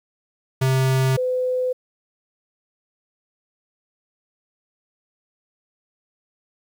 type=tone pair in turn; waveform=square / sine; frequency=131.7 / 506.5 Hz; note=C3 / B4; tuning=+12 / +44 cents; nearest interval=octave + major seventh; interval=2332 cents; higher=second; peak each=-17 / -19 dBFS; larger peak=first; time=0.61-1.17 / 1.17-1.73 s; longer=neither; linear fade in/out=10 ms; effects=9-bit